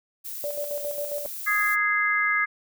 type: noise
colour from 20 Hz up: violet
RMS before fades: -35 dBFS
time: 0.24-1.76 s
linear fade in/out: 20 ms
type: tone with tremolo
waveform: sine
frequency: 581 Hz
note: D5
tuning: 19 cents flat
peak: -27 dBFS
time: 0.44-1.26 s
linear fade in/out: 0 ms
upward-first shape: square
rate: 7.4 Hz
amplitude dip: 55%
type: harmonic tone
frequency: 415.3 Hz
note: G#4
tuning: in tune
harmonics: 3 / 4 / 5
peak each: -27 / -24 / -24 dBFS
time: 1.46-2.46 s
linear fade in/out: 20 ms
effects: none